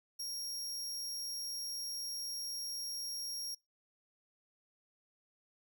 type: tone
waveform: sawtooth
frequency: 5588 Hz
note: F8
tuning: in tune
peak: -36 dBFS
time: 0.19-3.55 s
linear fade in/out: 10 ms
effects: noise-tail reverb RT60 0.2 s tail -24 dB re dry